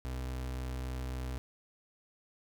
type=tone; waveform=35% pulse; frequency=63.6 Hz; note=C2; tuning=48 cents flat; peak=-34 dBFS; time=0.05-1.38 s; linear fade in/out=0 ms; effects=none